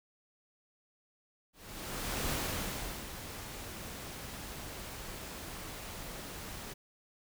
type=noise with ADSR envelope; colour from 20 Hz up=pink; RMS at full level=-34 dBFS; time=1.53-6.74 s; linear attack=770 ms; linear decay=740 ms; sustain=-10 dB; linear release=14 ms; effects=none